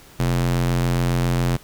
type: tone with high-pass filter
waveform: square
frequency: 43.65 Hz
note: F1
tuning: in tune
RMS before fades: -20 dBFS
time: 0.19-1.57 s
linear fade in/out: 10 ms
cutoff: 95 Hz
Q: 1.8
effects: pink hiss -47 dBFS RMS until 1.63 s